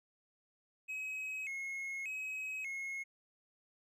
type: tone with vibrato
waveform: triangle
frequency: 2349 Hz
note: D7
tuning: in tune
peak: -37 dBFS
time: 0.88-3.04 s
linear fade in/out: 20 ms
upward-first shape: square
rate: 0.85 Hz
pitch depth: 140 cents each way
effects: none

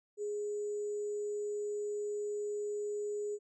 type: tone with sample-and-hold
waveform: sine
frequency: 415.3 Hz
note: G#4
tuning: in tune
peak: -34 dBFS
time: 0.17-3.39 s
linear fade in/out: 50 ms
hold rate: 7350 Hz
effects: resampled to 22050 Hz

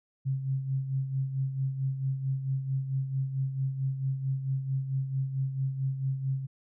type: tone with tremolo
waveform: sine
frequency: 134.2 Hz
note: C3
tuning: 44 cents sharp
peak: -25 dBFS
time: 0.25-6.47 s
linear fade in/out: 20 ms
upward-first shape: sine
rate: 4.5 Hz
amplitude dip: 60%
effects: none

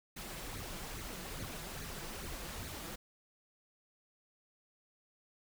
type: noise with flanger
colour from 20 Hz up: pink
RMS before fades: -44 dBFS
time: 0.16-2.96 s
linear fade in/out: 10 ms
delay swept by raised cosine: 0.46 to 6.06 ms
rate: 2.4 Hz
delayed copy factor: +0.6
effects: none

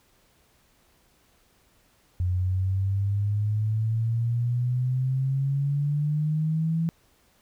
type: exponential sweep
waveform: sine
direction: up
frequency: 89 to 166 Hz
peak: -22 dBFS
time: 2.2-6.89 s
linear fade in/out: 0 ms
effects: pink hiss -63 dBFS RMS until 7.41 s

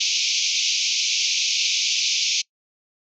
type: band-pass noise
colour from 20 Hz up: white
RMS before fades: -22 dBFS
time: 0-2.42 s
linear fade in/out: 10 ms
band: 2300 to 6500 Hz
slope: 96 dB/octave
effects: noise-tail reverb RT60 0.1 s tail -25 dB re dry

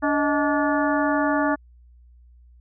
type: harmonic tone with a mistuned harmonic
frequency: 289.1 Hz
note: D4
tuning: 27 cents flat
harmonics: 1 / 2 / 3 / 4 / 5 / 6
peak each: -22 / -25 / -27 / -28 / -29 / -30 dBFS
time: 0.02-1.56 s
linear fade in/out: 20 ms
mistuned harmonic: 2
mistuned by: +130 cents
effects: added 60 Hz sine -48 dBFS peak until 2.6 s

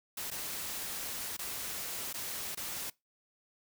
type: noise with dropouts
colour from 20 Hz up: white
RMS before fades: -39 dBFS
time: 0.17-2.9 s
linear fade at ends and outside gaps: 5 ms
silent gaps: 0.304-0.313 / 1.368-1.39 / 2.129-2.14 / 2.55-2.572 s
effects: noise-tail reverb RT60 0.2 s tail -22 dB re dry

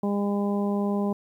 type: harmonic tone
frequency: 202.5 Hz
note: G#3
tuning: 43 cents flat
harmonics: 1 / 2 / 3 / 4 / 5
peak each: -24 / -30 / -34 / -36 / -38 dBFS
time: 0.03-1.13 s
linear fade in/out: 5 ms
effects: 10-bit

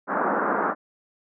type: band-pass noise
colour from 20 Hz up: white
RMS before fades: -24 dBFS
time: 0.07-0.75 s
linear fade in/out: 50 ms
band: 190 to 1500 Hz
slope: 48 dB/octave
effects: none

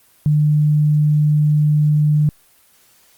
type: tone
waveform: sine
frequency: 150 Hz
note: D3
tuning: 37 cents sharp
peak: -11 dBFS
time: 0.26-2.29 s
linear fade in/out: 0 ms
effects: white hiss -53 dBFS RMS until 3.17 s + Opus 24 kbps

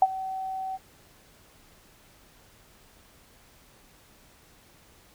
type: tone with ADSR envelope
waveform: sine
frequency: 761 Hz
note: F#5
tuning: 48 cents sharp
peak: -12 dBFS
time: 0.02-0.78 s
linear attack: 3 ms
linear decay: 40 ms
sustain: -18 dB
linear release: 31 ms
effects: pink hiss -57 dBFS RMS until 5.14 s

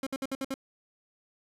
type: tone bursts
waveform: 30% pulse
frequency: 268.1 Hz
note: C4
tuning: 42 cents sharp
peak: -28 dBFS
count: 6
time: 0.03-0.541 s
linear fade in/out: 2 ms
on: 36 ms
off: 59 ms
effects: resampled to 32000 Hz

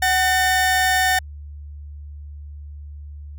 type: tone pair together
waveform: 40% pulse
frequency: 749 / 1808.4 Hz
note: F#5 / A6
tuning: +21 / +47 cents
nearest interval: octave + minor third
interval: 1526 cents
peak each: -18 dBFS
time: 0.02-1.19 s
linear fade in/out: 5 ms
effects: added 73 Hz sine -33 dBFS peak until 3.38 s

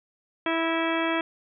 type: harmonic tone with a mistuned harmonic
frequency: 328.5 Hz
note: E4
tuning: 6 cents flat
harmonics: 1 / 2 / 3 / 4 / 5 / 6 / 7 / 8 / 10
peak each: -27 / -30 / -32 / -33 / -34 / -35 / -35 / -36 / -37 dBFS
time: 0.46-1.21 s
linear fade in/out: 2 ms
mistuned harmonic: 6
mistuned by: -25 cents
effects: none

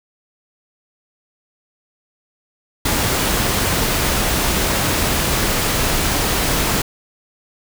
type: noise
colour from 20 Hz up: pink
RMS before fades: -18 dBFS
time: 2.85-6.82 s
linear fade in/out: 5 ms
effects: none

